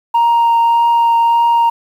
sine tone with vibrato, 932.3 Hz, A#5, in tune, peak -6 dBFS, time 0.14-1.7 s, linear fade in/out 10 ms, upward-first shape triangle, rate 1.7 Hz, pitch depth 10 cents each way, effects tanh soft clip ceiling -7 dBFS + 7-bit

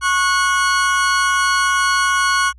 40% pulse tone pair together, 1097 / 1463.5 Hz, C#6 / F#6, -18 / -19 cents, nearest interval perfect fourth, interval 499 cents, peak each -16 dBFS, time 0.01-2.53 s, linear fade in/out 50 ms, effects added 60 Hz sine -41 dBFS peak until 2.58 s + resampled to 22050 Hz

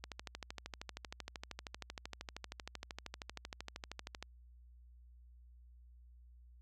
click train, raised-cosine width 0.2 ms, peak -26 dBFS, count 55, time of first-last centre 0.04-4.226 s, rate 12.9 Hz, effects added 60 Hz sine -57 dBFS peak until 6.61 s

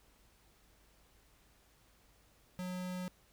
square tone, 182.1 Hz, F#3, 27 cents flat, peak -39 dBFS, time 2.59-3.08 s, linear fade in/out 0 ms, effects added 51 Hz sine -70 dBFS peak until 3.32 s + pink hiss -68 dBFS RMS until 3.32 s

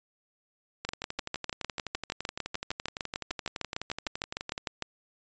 two click trains, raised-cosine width 0.2 ms, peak -17 / -14 dBFS, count 45 / 27, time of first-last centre 0.85-4.579 / 0.89-4.823 s, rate 11.8 / 6.61 Hz, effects resampled to 16000 Hz

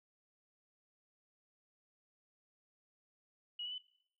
sine tone with pitch steps, 2908 / 2957 / 3007 Hz, F#7 / F#7 / F#7, -31 / -2 / +27 cents, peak -40 dBFS, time 3.59-3.782 s, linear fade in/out 5 ms, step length 64 ms, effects noise-tail reverb RT60 0.6 s tail -19 dB re dry

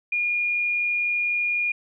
sine tone, 2428 Hz, D#7, 43 cents flat, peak -21 dBFS, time 0.12-1.72 s, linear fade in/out 5 ms, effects none

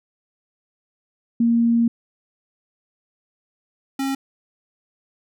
sine / square tone pair in turn, 233.1 / 271.1 Hz, A#3 / C#4, 0 / -38 cents, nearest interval minor third, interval 262 cents, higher second, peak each -14 / -22 dBFS, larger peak first, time 1.4-1.88 / 3.99-4.15 s, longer first, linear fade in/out 5 ms, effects none

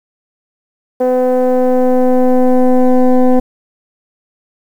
sine tone with frequency modulation, 253.1 Hz, B3, 43 cents sharp, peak -5 dBFS, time 1-3.4 s, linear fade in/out 10 ms, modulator 253 Hz, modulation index 1.5, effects tanh soft clip ceiling -4 dBFS + 7-bit

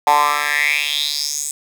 10% pulse tone with high-pass filter sweep, 146.83 Hz, D3, in tune, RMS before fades -18 dBFS, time 0.07-1.51 s, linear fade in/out 2 ms, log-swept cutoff 830 to 8000 Hz, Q 5.5, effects none

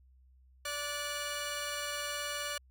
10% pulse tone pair together, 582 / 1464.6 Hz, D5 / F#6, -16 / -18 cents, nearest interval octave + major third, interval 1598 cents, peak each -29 / -31 dBFS, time 0.65-2.58 s, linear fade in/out 5 ms, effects added 64 Hz sine -59 dBFS peak until 2.7 s

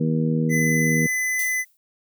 harmonic tone, 79.5 Hz, D#2, 38 cents sharp, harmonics 2 / 3 / 4 / 5 / 6, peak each -21 / -23 / -31 / -35 / -29 dBFS, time 0-1.07 s, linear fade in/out 10 ms
square tone, 2015 Hz, B6, 34 cents sharp, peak -22 dBFS, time 0.49-1.65 s, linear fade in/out 50 ms
violet noise with exponential decay, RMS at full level -27 dBFS, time 1.39-1.77 s, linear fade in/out 1 ms, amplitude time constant 82 ms
effects none

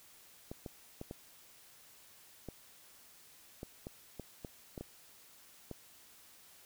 clicks, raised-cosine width 2 ms, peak -29 dBFS, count 12, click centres 0.515 / 0.662 / 1.014 / 1.111 / 2.487 / 3.631 / 3.869 / 4.197 / 4.448 / 4.778 / 4.81 / 5.713 s, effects white hiss -60 dBFS RMS until 6.65 s

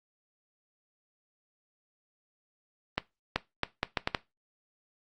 accelerating click train, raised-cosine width 0.3 ms, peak -10 dBFS, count 7, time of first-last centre 2.98-4.148 s, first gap 380 ms, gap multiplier 0.72, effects noise-tail reverb RT60 0.2 s tail -18 dB re dry + Opus 32 kbps

